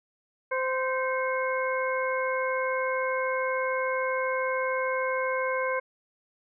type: harmonic tone with a mistuned harmonic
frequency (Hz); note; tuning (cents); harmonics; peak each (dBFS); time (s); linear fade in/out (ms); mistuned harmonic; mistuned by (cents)
519; C5; -14; 1 / 2 / 3 / 4; -28 / -31 / -33 / -34; 0.51-5.8; 10; 4; +75
effects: none